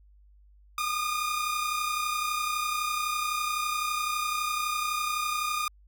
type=tone pair together; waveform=sawtooth; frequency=1212.6 / 1244.5 Hz; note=D#6 / D#6; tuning=-45 / 0 cents; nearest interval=unison; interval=45 cents; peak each=-25 / -30 dBFS; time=0.78-5.68 s; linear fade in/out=2 ms; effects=added 50 Hz sine -54 dBFS peak until 5.87 s

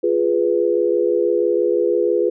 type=chord; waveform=sine; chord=F diminished; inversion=none; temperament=equal; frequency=349.2 / 415.3 / 493.9 Hz; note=F4 / Ab4 / Cb5; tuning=0 / 0 / 0 cents; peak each=-19 dBFS; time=0.03-2.3 s; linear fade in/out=10 ms; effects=none

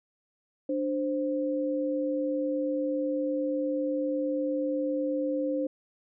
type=tone pair together; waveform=sine; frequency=295.1 / 523.3 Hz; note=D4 / C5; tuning=+8 / 0 cents; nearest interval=minor seventh; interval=992 cents; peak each=-29 / -29 dBFS; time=0.69-5.67 s; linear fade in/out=5 ms; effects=none

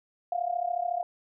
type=tone with amplitude modulation; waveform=sine; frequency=703 Hz; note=F5; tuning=11 cents sharp; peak=-23 dBFS; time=0.32-1.03 s; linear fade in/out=2 ms; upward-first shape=sine; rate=33.9 Hz; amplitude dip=85%; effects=none

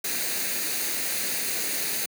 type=noise with comb filter; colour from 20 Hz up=white; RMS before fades=-28 dBFS; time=0.04-2.06 s; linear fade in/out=5 ms; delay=0.46 ms; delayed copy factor=+0.55; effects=high-pass 200 Hz 12 dB/octave

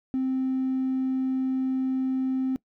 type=tone; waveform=triangle; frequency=261.6 Hz; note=C4; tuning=in tune; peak=-20 dBFS; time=0.14-2.56 s; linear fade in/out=0 ms; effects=noise-tail reverb RT60 0.1 s tail -23 dB re dry + tanh soft clip ceiling -20 dBFS

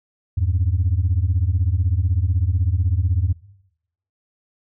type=beating tone pair; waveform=sine; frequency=82.3 / 98.3 Hz; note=E2 / G2; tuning=-2 / +5 cents; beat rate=16 Hz; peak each=-18 dBFS; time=0.37-3.33 s; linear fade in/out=10 ms; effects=noise-tail reverb RT60 0.8 s tail -21 dB re dry + tanh soft clip ceiling -11 dBFS

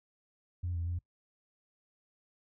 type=tone with pitch steps; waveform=sine; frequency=88.2 / 84.8 / 87.1 Hz; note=F2 / E2 / F2; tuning=+18 / +50 / -4 cents; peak=-31 dBFS; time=0.63-0.99 s; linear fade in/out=10 ms; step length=120 ms; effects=noise-tail reverb RT60 0.1 s tail -23 dB re dry + tanh soft clip ceiling -28 dBFS

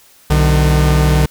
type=tone pair together; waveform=45% pulse; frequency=63.45 / 150.9 Hz; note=B1 / D3; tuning=+47 / +47 cents; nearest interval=octave + minor third; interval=1500 cents; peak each=-12 dBFS; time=0.3-1.26 s; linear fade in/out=5 ms; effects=white hiss -47 dBFS RMS until 1.3 s

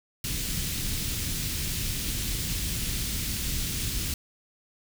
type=band-stop noise; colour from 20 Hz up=pink; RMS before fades=-30 dBFS; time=0.24-4.14 s; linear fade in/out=2 ms; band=200 to 3000 Hz; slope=12 dB/octave; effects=none

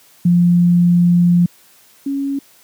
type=tone pair in turn; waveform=sine; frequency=174.61 / 277.2 Hz; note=F3 / C#4; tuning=0 / 0 cents; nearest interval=minor sixth; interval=800 cents; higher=second; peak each=-8 / -17 dBFS; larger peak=first; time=0.25-1.46 / 2.06-2.39 s; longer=first; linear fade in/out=5 ms; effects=white hiss -49 dBFS RMS until 2.63 s + high-pass 100 Hz 12 dB/octave

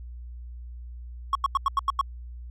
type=tone bursts; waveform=triangle; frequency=1100 Hz; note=C#6; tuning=14 cents flat; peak=-17 dBFS; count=7; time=1.33-2.012 s; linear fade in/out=2 ms; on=22 ms; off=88 ms; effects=added 60 Hz sine -37 dBFS peak until 2.5 s

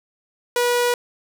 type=tone; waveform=sawtooth; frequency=485.3 Hz; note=B4; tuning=30 cents flat; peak=-13 dBFS; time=0.56-0.94 s; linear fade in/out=2 ms; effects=none

